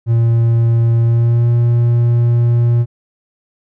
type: tone with pitch glide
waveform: triangle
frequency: 116 to 118.71 Hz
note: A#2 to A#2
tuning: -8 to +32 cents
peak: -7 dBFS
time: 0.06-2.86 s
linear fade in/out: 50 ms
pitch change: +40 cents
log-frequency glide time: 1.02-1.49 s
effects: none